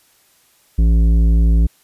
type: tone with tanh clipping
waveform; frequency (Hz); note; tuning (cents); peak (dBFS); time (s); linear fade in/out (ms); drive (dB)
triangle; 56; A1; +31; -11; 0.78-1.67; 10; 15
effects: white hiss -55 dBFS RMS until 1.83 s + resampled to 32000 Hz